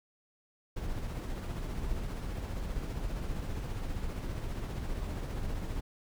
brown noise with tremolo, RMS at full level -34 dBFS, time 0.76-5.81 s, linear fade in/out 10 ms, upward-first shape triangle, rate 15 Hz, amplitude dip 40%, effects none

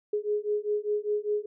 sine beating tone pair, 415.7 / 420.7 Hz, G#4 / G#4, +2 / +22 cents, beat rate 5 Hz, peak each -29 dBFS, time 0.13-1.46 s, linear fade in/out 5 ms, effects none

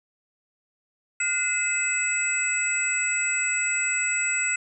sine tone cluster, 1438 / 2059 / 2586 / 7830 Hz, F#6 / C7 / E7 / B8, -50 / -28 / -34 / -16 cents, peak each -30 / -28 / -29 / -26 dBFS, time 1.2-4.56 s, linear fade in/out 5 ms, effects none

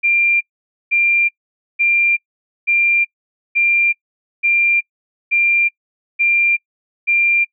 sine tone bursts, 2383 Hz, D7, 25 cents sharp, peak -11 dBFS, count 9, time 0.03-7.45 s, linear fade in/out 20 ms, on 380 ms, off 500 ms, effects noise-tail reverb RT60 0.1 s tail -25 dB re dry

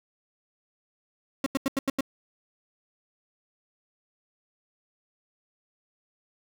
35% pulse tone bursts, 271.4 Hz, C#4, 36 cents flat, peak -21 dBFS, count 6, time 1.44-2.008 s, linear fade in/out 2 ms, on 23 ms, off 86 ms, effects none

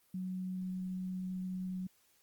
sine tone, 185 Hz, F#3, in tune, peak -36 dBFS, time 0.14-1.87 s, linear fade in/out 5 ms, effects white hiss -70 dBFS RMS until 2.22 s + Opus 24 kbps

